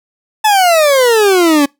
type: exponential sweep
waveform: 40% pulse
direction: down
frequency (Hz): 879 to 277.2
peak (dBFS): -6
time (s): 0.44-1.66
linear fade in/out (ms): 10
effects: noise-tail reverb RT60 0.2 s tail -25 dB re dry